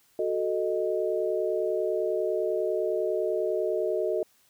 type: chord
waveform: sine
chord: D# diminished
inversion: first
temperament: equal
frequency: 370 / 440 / 622.3 Hz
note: F#4 / A4 / D#5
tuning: 0 / 0 / 0 cents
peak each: -29 dBFS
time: 0.19-4.23 s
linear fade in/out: 2 ms
effects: white hiss -64 dBFS RMS until 4.49 s